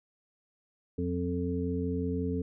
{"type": "harmonic tone with a mistuned harmonic", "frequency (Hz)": 88, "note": "F2", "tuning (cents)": 14, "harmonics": [1, 2, 3, 5], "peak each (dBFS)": [-34, -35, -33, -35], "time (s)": [0.98, 2.42], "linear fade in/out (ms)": 5, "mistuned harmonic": 2, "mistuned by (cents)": 23, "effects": []}